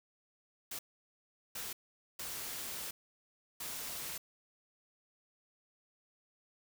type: noise bursts at uneven times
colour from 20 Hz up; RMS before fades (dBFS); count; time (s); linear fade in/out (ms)
white; -42; 4; 0.71-0.79 / 1.55-1.73 / 2.19-2.91 / 3.6-4.18; 5
effects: none